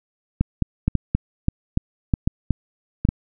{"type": "clicks", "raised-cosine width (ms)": 5, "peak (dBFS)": -5, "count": 12, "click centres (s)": [0.41, 0.623, 0.88, 0.953, 1.15, 1.484, 1.774, 2.138, 2.275, 2.507, 3.051, 3.089], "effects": []}